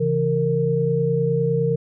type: tone cluster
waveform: sine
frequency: 136.1 / 165.8 / 461.1 Hz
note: C#3 / E3 / A#4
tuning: -31 / +10 / -19 cents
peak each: -23 / -23 / -20 dBFS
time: 0-1.76 s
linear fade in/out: 10 ms
effects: none